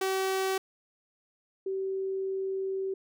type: tone pair in turn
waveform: sawtooth / sine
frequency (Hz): 381.9 / 384.3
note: G4 / G4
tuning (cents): -45 / -34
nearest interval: unison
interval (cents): 11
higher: second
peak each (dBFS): -23 / -29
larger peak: first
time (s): 0.01-0.58 / 1.66-2.94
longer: second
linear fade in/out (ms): 5
effects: none